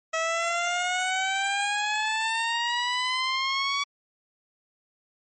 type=exponential sweep; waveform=15% pulse; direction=up; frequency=644 to 1136 Hz; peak=-18 dBFS; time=0.13-3.84 s; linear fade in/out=10 ms; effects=MP3 32 kbps

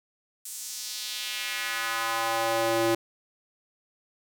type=tone with high-pass filter sweep; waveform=square; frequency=114 Hz; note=A#2; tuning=38 cents flat; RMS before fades=-29 dBFS; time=0.45-2.95 s; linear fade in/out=5 ms; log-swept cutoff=8600 to 350 Hz; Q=1.6; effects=none

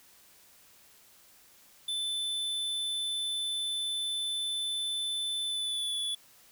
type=tone with pitch glide; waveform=square; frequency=3520 to 3438 Hz; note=A7 to A7; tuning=0 to -41 cents; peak=-31 dBFS; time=1.88-6.15 s; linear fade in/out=5 ms; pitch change=-41 cents; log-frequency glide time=5.46-5.96 s; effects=white hiss -59 dBFS RMS until 6.51 s

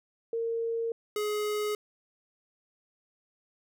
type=tone pair in turn; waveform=sine / square; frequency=459.3 / 420.3 Hz; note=A#4 / G#4; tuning=-26 / +21 cents; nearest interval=major second; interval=153 cents; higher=first; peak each=-28 / -29 dBFS; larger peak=first; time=0.33-0.92 / 1.16-1.75 s; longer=neither; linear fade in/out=2 ms; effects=none

